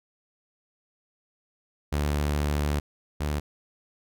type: tone pair in turn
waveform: sawtooth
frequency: 73.42 / 73.93 Hz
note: D2 / D2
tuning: 0 / +12 cents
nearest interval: unison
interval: 12 cents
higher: second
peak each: -20 / -22 dBFS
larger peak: first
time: 1.92-2.8 / 3.2-3.4 s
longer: first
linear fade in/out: 10 ms
effects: none